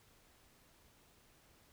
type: silence
effects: pink hiss -67 dBFS RMS until 1.72 s